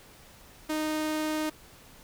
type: tone with vibrato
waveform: sawtooth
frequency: 309.2 Hz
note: D#4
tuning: 11 cents flat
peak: -24 dBFS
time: 0.69-1.5 s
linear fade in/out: 10 ms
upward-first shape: triangle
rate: 20 Hz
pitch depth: 12 cents each way
effects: pink hiss -53 dBFS RMS until 2.03 s